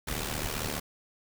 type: noise with amplitude modulation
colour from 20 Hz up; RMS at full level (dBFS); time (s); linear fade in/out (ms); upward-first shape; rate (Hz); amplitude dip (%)
pink; -30; 0.07-0.8; 10; sine; 75; 75
effects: none